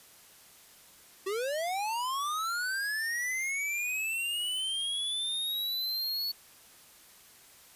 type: linear sweep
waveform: square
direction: up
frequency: 370 to 4437 Hz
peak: -31 dBFS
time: 1.26-6.32 s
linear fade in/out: 10 ms
effects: white hiss -56 dBFS RMS until 7.75 s + resampled to 32000 Hz